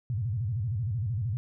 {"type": "tone with vibrato", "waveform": "sine", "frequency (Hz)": 110, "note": "A2", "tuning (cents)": 0, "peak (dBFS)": -27, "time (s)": [0.1, 1.37], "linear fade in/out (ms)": 0, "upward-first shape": "square", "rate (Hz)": 13, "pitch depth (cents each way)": 210, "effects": []}